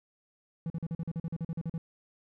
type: tone bursts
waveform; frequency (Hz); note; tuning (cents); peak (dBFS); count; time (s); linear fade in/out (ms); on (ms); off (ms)
triangle; 164.81; E3; 0; -29; 14; 0.66-1.78; 2; 41; 42
effects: none